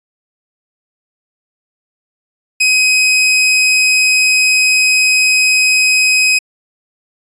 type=tone; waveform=sawtooth; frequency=2524 Hz; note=D#7; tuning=24 cents sharp; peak=-5 dBFS; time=2.6-6.39 s; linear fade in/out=10 ms; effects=resampled to 22050 Hz